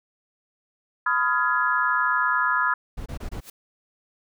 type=chord; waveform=sine; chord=F half-diminished seventh; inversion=second; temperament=just; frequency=1005.8 / 1257.2 / 1396.9 / 1676.3 Hz; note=Cb6 / Eb6 / F6 / Ab6; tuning=+31 / +18 / 0 / +16 cents; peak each=-25 dBFS; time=1.06-2.74 s; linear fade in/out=5 ms
type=noise bursts; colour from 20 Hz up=brown; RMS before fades=-32 dBFS; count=4; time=2.97-3.406 s; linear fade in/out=10 ms; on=91 ms; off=24 ms
type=noise with exponential growth; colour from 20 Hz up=white; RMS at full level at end=-37 dBFS; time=3.36-3.5 s; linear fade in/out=5 ms; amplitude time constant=29 ms
effects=none